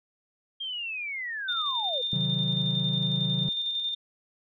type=linear sweep; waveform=sine; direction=down; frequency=3228 to 466.2 Hz; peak=-31 dBFS; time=0.6-2.02 s; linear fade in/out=10 ms
type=tone with tremolo; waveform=sine; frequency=3614 Hz; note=A7; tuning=46 cents sharp; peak=-26 dBFS; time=1.48-3.95 s; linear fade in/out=10 ms; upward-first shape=square; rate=11 Hz; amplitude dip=30%
type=chord; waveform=triangle; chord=C diminished; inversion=none; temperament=equal; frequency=130.81 / 155.56 / 185 Hz; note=C3 / Eb3 / Gb3; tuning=0 / 0 / 0 cents; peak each=-29 dBFS; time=2.13-3.49 s; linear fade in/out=2 ms
effects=none